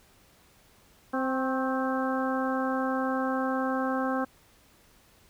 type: harmonic tone with a mistuned harmonic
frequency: 261.6 Hz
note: C4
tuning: in tune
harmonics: 1 / 2 / 3 / 4 / 5 / 6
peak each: -29 / -32 / -34 / -35 / -36 / -37 dBFS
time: 1.13-4.25 s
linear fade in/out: 10 ms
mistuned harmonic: 4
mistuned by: +46 cents
effects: pink hiss -60 dBFS RMS until 5.29 s